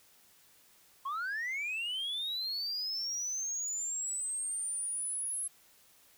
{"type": "linear sweep", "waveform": "sine", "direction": "up", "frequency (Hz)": [1049, 10880], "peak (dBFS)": -31, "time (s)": [1.05, 5.48], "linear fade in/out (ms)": 10, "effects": ["tanh soft clip ceiling -32 dBFS", "white hiss -63 dBFS RMS until 6.17 s"]}